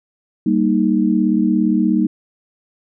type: chord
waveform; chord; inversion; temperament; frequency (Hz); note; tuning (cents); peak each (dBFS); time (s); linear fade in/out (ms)
sine; Eb major; first; equal; 196 / 233.1 / 311.1; G3 / Bb3 / Eb4; 0 / 0 / 0; -17; 0.46-2.07; 5
effects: none